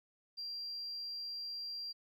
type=tone; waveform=sine; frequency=4744 Hz; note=D8; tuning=17 cents sharp; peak=-39 dBFS; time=0.37-1.93 s; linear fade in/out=20 ms; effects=tanh soft clip ceiling -35 dBFS + 13-bit